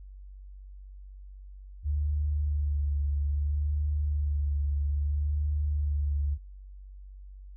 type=tone with vibrato; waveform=sine; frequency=73 Hz; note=D2; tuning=10 cents flat; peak=-25 dBFS; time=1.83-6.38 s; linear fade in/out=50 ms; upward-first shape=sine; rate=0.61 Hz; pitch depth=29 cents each way; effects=added 48 Hz sine -43 dBFS peak until 7.56 s